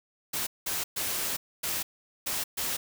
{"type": "noise bursts at uneven times", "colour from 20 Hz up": "white", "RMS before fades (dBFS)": -31, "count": 6, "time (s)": [[0.33, 0.47], [0.66, 0.84], [0.96, 1.37], [1.63, 1.83], [2.26, 2.44], [2.57, 2.77]], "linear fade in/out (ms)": 10, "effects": []}